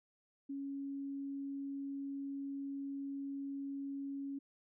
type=tone; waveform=sine; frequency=277.2 Hz; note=C#4; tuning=in tune; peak=-39 dBFS; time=0.49-4.39 s; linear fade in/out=10 ms; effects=none